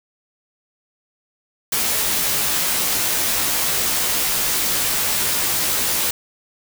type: noise with comb filter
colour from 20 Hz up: white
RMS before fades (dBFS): -20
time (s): 1.72-6.11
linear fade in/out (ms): 5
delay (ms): 15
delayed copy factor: -0.7
effects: none